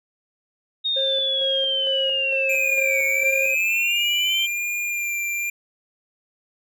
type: linear two-way sweep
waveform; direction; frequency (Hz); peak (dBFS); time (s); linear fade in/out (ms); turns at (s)
sine; down then up; 3729 to 2217 to 3156; -20; 0.84-4.47; 20; 3.05
type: tone with tremolo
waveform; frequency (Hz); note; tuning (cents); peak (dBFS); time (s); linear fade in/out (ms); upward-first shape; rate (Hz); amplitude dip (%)
triangle; 537; C5; +45; -22; 0.96-3.55; 10; square; 2.2; 45
type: tone with vibrato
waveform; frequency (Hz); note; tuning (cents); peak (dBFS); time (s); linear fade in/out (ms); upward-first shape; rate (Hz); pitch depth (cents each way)
square; 2392; D7; +31; -24; 2.49-5.5; 5; sine; 1; 18
effects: none

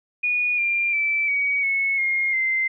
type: tone with pitch steps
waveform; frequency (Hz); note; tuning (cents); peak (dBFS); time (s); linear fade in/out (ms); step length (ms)
sine; 2455 / 2388 / 2323 / 2259 / 2197 / 2137 / 2079; D#7 / D7 / D7 / C#7 / C#7 / C7 / C7; -24 / +28 / -20 / +32 / -16 / +36 / -12; -19; 0.23-2.68; 10; 350
effects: none

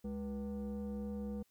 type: tone with frequency modulation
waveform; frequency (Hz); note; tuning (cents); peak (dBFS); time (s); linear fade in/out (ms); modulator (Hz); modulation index
sine; 207.7; G#3; 0; -36; 0.04-1.43; 10; 278; 0.79
effects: tanh soft clip ceiling -36 dBFS + white hiss -75 dBFS RMS until 1.5 s

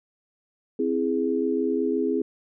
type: chord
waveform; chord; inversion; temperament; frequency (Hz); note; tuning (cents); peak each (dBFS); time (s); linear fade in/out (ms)
sine; C augmented; none; equal; 261.6 / 329.6 / 415.3; C4 / E4 / G#4; 0 / 0 / 0; -26 / -27 / -25; 0.79-2.22; 5
effects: none

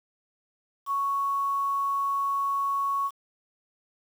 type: tone with quantisation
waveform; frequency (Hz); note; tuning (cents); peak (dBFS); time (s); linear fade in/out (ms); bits
sine; 1110; C#6; +2; -24; 0.86-3.11; 50; 8
effects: none

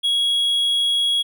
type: tone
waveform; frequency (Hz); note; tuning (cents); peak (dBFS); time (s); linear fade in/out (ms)
triangle; 3322; G#7; 0; -15; 0.03-1.23; 20
effects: none

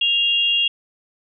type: tone pair together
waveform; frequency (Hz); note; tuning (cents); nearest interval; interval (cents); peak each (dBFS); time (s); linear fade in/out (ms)
sine; 2794 / 3298; F7 / G#7; 0 / -13; minor third; 287; -17 / -20; 0.01-0.68; 5
effects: none

